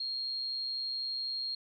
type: tone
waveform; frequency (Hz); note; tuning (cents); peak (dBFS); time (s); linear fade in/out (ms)
sine; 4244; C8; +24; -33; 0-1.55; 5
effects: none